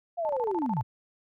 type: linear sweep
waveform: sine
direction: down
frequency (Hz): 710 to 100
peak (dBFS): -27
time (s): 0.17-0.83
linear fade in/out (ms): 20
type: tone bursts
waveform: sine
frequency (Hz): 880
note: A5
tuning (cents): 0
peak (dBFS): -29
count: 8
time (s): 0.25-0.81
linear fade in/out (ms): 0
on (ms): 42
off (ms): 32
effects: none